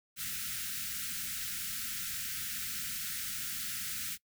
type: band-stop noise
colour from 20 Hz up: white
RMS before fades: -38 dBFS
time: 0.16-4.18 s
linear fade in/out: 50 ms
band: 250 to 1300 Hz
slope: 96 dB/octave
effects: noise-tail reverb RT60 0.1 s tail -22 dB re dry